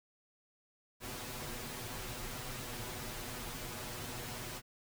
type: noise with comb filter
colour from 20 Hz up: pink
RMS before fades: -43 dBFS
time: 1-4.62 s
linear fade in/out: 50 ms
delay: 8.1 ms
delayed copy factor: +0.8
effects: none